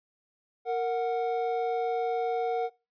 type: tone pair together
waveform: triangle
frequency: 463.7 / 736.1 Hz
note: A#4 / F#5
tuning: -9 / -9 cents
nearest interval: minor sixth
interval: 800 cents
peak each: -27 / -27 dBFS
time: 0.65-2.7 s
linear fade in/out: 50 ms
effects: noise-tail reverb RT60 0.3 s tail -24 dB re dry + resampled to 11025 Hz